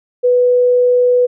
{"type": "tone", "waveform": "sine", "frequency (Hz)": 493.9, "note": "B4", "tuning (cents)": 0, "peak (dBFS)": -8, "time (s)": [0.23, 1.27], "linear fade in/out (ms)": 20, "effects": []}